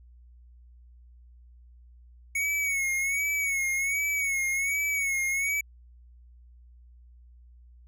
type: tone with vibrato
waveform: square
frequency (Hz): 2217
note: C#7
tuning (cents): 0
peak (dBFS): -26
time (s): 2.35-5.61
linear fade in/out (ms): 5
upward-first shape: sine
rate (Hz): 1.3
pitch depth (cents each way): 65
effects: added 60 Hz sine -50 dBFS peak until 7.87 s